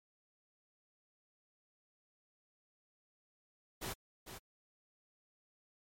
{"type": "noise with echo", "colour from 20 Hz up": "pink", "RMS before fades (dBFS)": -41, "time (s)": [3.81, 3.94], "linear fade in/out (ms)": 20, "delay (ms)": 450, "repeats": 1, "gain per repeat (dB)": -8, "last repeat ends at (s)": 4.39, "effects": ["MP3 64 kbps"]}